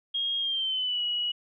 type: tone with pitch glide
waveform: sine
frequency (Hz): 3256 to 2918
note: G#7 to F#7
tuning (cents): -35 to -25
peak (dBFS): -26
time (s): 0.14-1.32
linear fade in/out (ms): 10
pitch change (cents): -190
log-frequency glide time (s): 0.39-1.02
effects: none